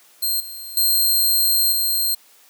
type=tone with level steps; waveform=5% pulse; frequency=4186 Hz; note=C8; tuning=in tune; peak=-12 / -25 / -8 / -11 dBFS; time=0.22-2.15 s; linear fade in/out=10 ms; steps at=0.4 / 0.77 / 1.72 s; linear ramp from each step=2 ms; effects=white hiss -52 dBFS RMS until 2.49 s + high-pass 300 Hz 12 dB/octave